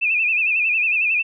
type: tone with vibrato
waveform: sine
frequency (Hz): 2548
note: D#7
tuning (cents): +41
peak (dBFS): -16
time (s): 0.01-1.23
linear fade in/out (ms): 20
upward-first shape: sine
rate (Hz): 11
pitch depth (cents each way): 97
effects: none